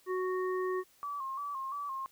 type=harmonic tone; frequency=370 Hz; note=F#4; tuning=in tune; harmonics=1 / 3 / 5; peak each=-31 / -38 / -44 dBFS; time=0.06-0.84 s; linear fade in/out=50 ms
type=tone with vibrato; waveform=sine; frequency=1108.7 Hz; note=C#6; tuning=in tune; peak=-35 dBFS; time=1.03-2.06 s; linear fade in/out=0 ms; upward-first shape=square; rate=2.9 Hz; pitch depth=64 cents each way
effects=white hiss -65 dBFS RMS until 2.11 s